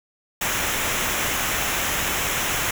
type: noise with comb filter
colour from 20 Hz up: pink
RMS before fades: -24 dBFS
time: 0.41-2.71 s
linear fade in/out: 5 ms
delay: 0.22 ms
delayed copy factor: -0.6
effects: none